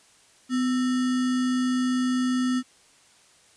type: tone with sample-and-hold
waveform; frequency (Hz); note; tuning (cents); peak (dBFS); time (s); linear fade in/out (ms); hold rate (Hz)
sine; 252.6; B3; +39; -21; 0.49-2.63; 50; 1575
effects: white hiss -57 dBFS RMS until 3.56 s + resampled to 22050 Hz